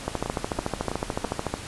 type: two click trains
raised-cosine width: 1 ms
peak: -11 / -14 dBFS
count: 21 / 4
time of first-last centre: 0.08-1.54 / 0.26-1.244 s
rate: 13.7 / 3.05 Hz
effects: pink hiss -38 dBFS RMS until 1.67 s + resampled to 24000 Hz